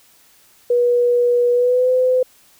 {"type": "tone with pitch glide", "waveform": "sine", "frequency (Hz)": [484.8, 508.9], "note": ["B4", "C5"], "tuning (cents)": [-32, -48], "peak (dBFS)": -12, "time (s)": [0.7, 2.23], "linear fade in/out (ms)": 5, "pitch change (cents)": 84, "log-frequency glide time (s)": [1.52, 1.9], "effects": ["white hiss -52 dBFS RMS until 2.59 s"]}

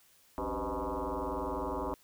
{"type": "tone with frequency modulation", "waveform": "sine", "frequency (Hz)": 290, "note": "D4", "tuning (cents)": -22, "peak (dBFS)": -32, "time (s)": [0.38, 1.94], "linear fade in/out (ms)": 0, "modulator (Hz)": 112, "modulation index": 7.4, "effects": ["white hiss -64 dBFS RMS until 2.03 s"]}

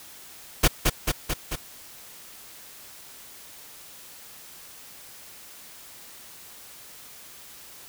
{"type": "noise with echo", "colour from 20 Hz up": "pink", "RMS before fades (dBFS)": -17, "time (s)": [0.63, 0.68], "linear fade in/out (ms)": 10, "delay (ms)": 220, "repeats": 4, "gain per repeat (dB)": -3, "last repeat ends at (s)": 1.56, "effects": ["white hiss -46 dBFS RMS until 7.88 s"]}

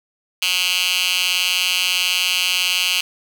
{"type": "tone with high-pass filter", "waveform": "10% pulse", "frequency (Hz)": 181.5, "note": "F#3", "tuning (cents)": -33, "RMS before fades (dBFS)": -19, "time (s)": [0.42, 3.01], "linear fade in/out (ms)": 2, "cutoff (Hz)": 3000, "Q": 2.9, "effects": []}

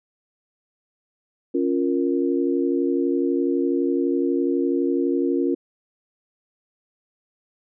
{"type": "chord", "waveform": "sine", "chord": "Bb minor", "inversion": "first", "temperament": "equal", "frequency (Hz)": [277.2, 349.2, 466.2], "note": ["Db4", "F4", "Bb4"], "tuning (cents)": [0, 0, 0], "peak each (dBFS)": [-22, -22, -27], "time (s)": [1.54, 5.55], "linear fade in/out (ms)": 10, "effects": []}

